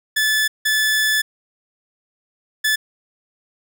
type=tone bursts at uneven times; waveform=sawtooth; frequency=1735 Hz; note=A6; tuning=25 cents flat; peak=-12 dBFS; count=3; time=0.16-0.48 / 0.65-1.22 / 2.64-2.76 s; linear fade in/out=10 ms; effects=none